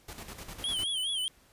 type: noise with tremolo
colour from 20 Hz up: pink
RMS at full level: -42 dBFS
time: 0.08-0.84 s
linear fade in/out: 5 ms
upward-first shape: square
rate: 9.9 Hz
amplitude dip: 60%
type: tone with vibrato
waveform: square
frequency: 3179 Hz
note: G7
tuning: 24 cents sharp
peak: -30 dBFS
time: 0.64-1.28 s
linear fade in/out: 0 ms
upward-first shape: sine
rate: 4.8 Hz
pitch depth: 110 cents each way
effects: pink hiss -62 dBFS RMS until 1.52 s + resampled to 32000 Hz